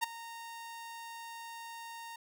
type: tone with ADSR envelope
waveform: sawtooth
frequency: 924 Hz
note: A#5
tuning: 16 cents flat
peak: -23 dBFS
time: 0.01-2.16 s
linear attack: 25 ms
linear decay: 12 ms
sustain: -17 dB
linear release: 4 ms
effects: none